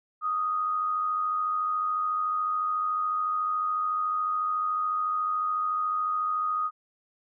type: tone with amplitude modulation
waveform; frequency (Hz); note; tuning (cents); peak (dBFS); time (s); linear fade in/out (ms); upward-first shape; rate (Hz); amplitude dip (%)
sine; 1244.5; D#6; 0; -23; 0.21-6.71; 50; sine; 93.9; 40
effects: none